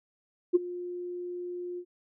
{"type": "tone with ADSR envelope", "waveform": "sine", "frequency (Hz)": 354.9, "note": "F4", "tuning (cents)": 28, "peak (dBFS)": -15, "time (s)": [0.53, 1.85], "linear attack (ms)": 24, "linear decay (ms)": 21, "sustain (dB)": -19, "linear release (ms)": 68, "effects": ["tanh soft clip ceiling -11 dBFS"]}